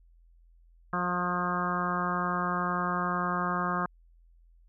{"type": "harmonic tone with a mistuned harmonic", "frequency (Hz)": 177.8, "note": "F3", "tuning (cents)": 31, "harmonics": [1, 2, 3, 4, 5, 6, 7, 8, 9], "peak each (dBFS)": [-33, -39, -41, -37, -41, -33, -32, -40, -38], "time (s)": [0.93, 3.86], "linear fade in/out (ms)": 2, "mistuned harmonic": 5, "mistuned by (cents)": 22, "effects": ["added 42 Hz sine -56 dBFS peak until 4.68 s"]}